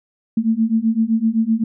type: beating tone pair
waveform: sine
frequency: 220 / 227.8 Hz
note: A3 / A#3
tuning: 0 / -40 cents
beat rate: 7.8 Hz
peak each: -18 / -17 dBFS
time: 0.37-1.64 s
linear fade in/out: 5 ms
effects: none